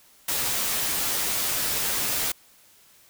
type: noise with comb filter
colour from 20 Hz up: white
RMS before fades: -26 dBFS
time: 0.28-2.32 s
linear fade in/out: 5 ms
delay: 12 ms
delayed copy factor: -0.6
effects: white hiss -56 dBFS RMS until 3.09 s